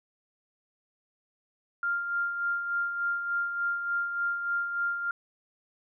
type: tone with tremolo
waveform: sine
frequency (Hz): 1396.9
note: F6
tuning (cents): 0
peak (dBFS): -25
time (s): 1.83-5.11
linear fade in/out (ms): 2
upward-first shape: sine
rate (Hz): 3.4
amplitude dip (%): 50
effects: none